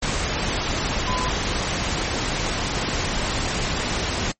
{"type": "tone in noise", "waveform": "sine", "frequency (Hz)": 1010, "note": "B5", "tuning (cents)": 39, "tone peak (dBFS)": -26, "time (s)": [1.07, 1.29], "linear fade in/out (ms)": 10, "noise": "pink", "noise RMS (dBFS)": -24, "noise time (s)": [0.02, 4.32], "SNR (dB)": -5, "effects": ["noise-tail reverb RT60 0.1 s tail -23 dB re dry", "MP3 32 kbps"]}